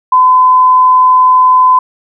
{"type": "tone", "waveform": "sine", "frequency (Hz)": 1016, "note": "B5", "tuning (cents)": 49, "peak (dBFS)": -3, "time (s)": [0.12, 1.79], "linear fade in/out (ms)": 5, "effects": []}